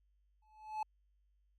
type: tone with exponential growth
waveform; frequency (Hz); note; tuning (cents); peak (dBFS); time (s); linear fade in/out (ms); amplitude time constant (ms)
triangle; 862; A5; -36; -31; 0.42-0.83; 5; 88
effects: added 50 Hz sine -70 dBFS peak until 1.58 s